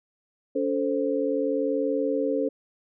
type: tone cluster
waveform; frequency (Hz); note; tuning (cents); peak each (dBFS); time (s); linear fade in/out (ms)
sine; 283.3 / 443.5 / 524; C#4 / A4 / C5; +38 / +14 / +2; -27; 0.55-2.49; 10
effects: none